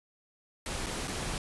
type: noise with dropouts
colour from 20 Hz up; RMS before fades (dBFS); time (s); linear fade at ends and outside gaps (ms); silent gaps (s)
pink; -35; 0.66-1.38; 1; 0.862-0.867 / 1.075-1.079
effects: resampled to 24000 Hz